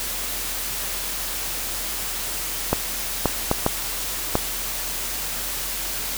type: clicks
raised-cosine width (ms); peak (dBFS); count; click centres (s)
1; -3; 5; 2.73 / 3.257 / 3.514 / 3.664 / 4.354
effects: added 43 Hz sine -38 dBFS peak until 6.17 s + white hiss -28 dBFS RMS until 6.17 s